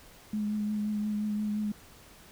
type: tone with vibrato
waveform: sine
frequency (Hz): 210.5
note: G#3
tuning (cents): +24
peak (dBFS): -28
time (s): 0.33-1.72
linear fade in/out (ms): 5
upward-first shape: triangle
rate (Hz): 5.7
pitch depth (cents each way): 24
effects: pink hiss -54 dBFS RMS until 2.31 s